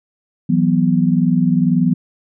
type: chord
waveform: sine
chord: E suspended second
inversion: none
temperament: equal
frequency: 164.81 / 185 / 246.9 Hz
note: E3 / F#3 / B3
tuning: 0 / 0 / 0 cents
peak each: -16 dBFS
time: 0.49-1.94 s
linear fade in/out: 10 ms
effects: none